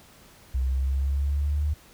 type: exponential sweep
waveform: sine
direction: up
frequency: 64 to 75.2 Hz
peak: -22 dBFS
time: 0.54-1.74 s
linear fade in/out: 10 ms
effects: pink hiss -53 dBFS RMS until 1.93 s